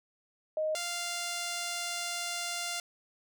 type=tone pair in turn; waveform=sine / 5% pulse; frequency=622.3 / 696.7 Hz; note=D#5 / F5; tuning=0 / -4 cents; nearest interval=major second; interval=196 cents; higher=second; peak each=-28 / -22 dBFS; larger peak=second; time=0.57-0.75 / 0.75-2.8 s; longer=second; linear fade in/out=2 ms; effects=none